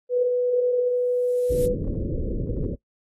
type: tone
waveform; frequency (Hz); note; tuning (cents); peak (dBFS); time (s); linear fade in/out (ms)
sine; 493.9; B4; 0; -19; 0.09-1.76; 50
type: noise with exponential growth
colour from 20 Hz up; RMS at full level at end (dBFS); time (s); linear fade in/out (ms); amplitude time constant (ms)
violet; -32; 0.87-1.66; 0; 170
type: low-pass noise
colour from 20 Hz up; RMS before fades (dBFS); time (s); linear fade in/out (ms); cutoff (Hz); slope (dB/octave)
pink; -27; 1.49-2.76; 20; 550; 96
effects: noise-tail reverb RT60 0.1 s tail -18 dB re dry + AAC 32 kbps